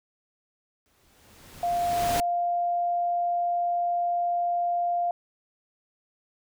pink noise with exponential growth, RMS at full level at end -28 dBFS, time 0.86-2.2 s, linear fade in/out 0 ms, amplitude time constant 290 ms
sine tone, 698.5 Hz, F5, in tune, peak -23 dBFS, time 1.63-5.11 s, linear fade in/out 2 ms
effects none

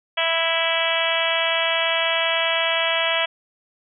harmonic tone, 329.6 Hz, E4, in tune, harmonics 2 / 3 / 4 / 5 / 6 / 7 / 8 / 9 / 10, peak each -25 / -29 / -30 / -29 / -28 / -27 / -28 / -27 / -26 dBFS, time 0.17-3.26 s, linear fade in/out 10 ms, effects none

